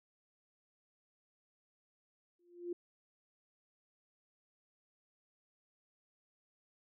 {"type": "tone with exponential growth", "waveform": "sine", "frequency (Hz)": 349.5, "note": "F4", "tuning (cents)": 1, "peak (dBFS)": -34, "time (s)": [2.39, 2.73], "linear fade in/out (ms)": 5, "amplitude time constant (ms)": 72, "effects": []}